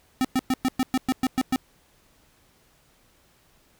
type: tone bursts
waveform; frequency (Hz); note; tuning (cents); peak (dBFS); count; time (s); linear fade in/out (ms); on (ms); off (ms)
square; 259; C4; -17; -20; 10; 0.21-1.56; 0; 36; 110
effects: pink hiss -61 dBFS RMS until 3.79 s